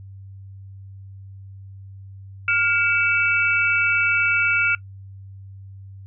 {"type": "tone cluster", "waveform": "sine", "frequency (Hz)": [1410, 2274, 2646], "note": ["F6", "C#7", "E7"], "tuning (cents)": [16, 44, 6], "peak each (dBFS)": [-20, -22, -22], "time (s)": [2.48, 4.75], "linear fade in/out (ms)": 2, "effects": ["noise-tail reverb RT60 0.1 s tail -20 dB re dry", "added 97 Hz sine -37 dBFS peak until 6.06 s"]}